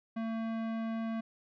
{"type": "tone with tanh clipping", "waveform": "sine", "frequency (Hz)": 225.3, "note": "A3", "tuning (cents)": 41, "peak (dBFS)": -35, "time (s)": [0.16, 1.21], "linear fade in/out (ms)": 10, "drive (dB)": 18, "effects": []}